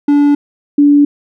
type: tone pair in turn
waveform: triangle / sine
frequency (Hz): 288.8 / 288.8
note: D4 / D4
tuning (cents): -29 / -29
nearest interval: unison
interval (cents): 0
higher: neither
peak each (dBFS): -4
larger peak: neither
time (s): 0.08-0.35 / 0.78-1.05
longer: neither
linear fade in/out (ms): 5
effects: none